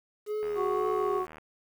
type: tone with vibrato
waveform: triangle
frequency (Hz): 417.8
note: G#4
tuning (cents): +10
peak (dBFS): -27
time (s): 0.26-1.22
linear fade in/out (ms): 50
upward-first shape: triangle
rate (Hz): 2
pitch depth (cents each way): 43
type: click train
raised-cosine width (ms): 0.5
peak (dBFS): -30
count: 76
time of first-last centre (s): 0.43-1.383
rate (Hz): 78.7
type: harmonic tone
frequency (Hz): 369.6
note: F#4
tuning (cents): -2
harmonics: 1 / 2 / 3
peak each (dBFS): -30 / -37 / -32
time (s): 0.55-1.27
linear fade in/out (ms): 50
effects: 9-bit